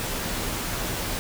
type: noise with comb filter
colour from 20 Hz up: pink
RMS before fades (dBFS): -29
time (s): 0-1.19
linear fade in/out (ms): 0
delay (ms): 14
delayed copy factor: -0.5
effects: none